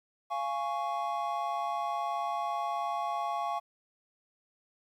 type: chord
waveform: triangle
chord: Db major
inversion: first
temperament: just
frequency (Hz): 693 / 831.5 / 1108.7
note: F5 / Ab5 / Db6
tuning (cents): -14 / +2 / 0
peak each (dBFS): -33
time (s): 0.3-3.6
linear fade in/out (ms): 20
effects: 11-bit